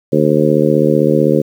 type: harmonic tone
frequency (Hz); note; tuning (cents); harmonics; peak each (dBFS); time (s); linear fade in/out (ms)
75.7; D#2; -47; 2 / 3 / 4 / 5 / 6 / 7; -16 / -16 / -16 / -16 / -16 / -16; 0.12-1.42; 10
effects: 7-bit